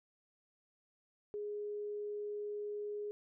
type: tone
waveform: sine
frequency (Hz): 415.3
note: G#4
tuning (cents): 0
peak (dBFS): -38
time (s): 1.34-3.11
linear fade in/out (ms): 0
effects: none